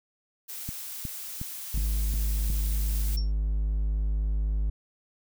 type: noise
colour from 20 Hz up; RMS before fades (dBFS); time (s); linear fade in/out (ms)
blue; -38; 0.48-3.17; 20
type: click train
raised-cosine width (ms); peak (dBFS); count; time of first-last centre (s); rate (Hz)
5; -22; 6; 0.69-2.502; 2.76
type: tone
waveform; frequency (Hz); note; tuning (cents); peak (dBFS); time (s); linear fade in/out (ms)
triangle; 51.91; G#1; 0; -22; 1.74-4.7; 5
type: tone with exponential decay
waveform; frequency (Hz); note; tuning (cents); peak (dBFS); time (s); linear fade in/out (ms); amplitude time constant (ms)
sine; 5470; F8; -37; -31; 3.17-3.32; 5; 31
effects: none